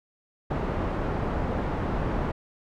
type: low-pass noise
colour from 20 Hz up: pink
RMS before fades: -28 dBFS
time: 0.5-2.32 s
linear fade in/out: 10 ms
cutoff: 1100 Hz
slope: 12 dB/octave
effects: none